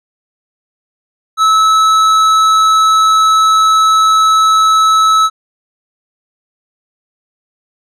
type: tone with tanh clipping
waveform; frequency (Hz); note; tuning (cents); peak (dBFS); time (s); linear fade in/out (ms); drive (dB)
sine; 1301; E6; -23; -8; 1.37-5.3; 50; 12
effects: none